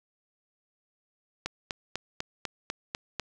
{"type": "click train", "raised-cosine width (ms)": 0.2, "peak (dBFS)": -14, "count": 8, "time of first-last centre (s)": [1.46, 3.197], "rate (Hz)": 4.03, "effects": []}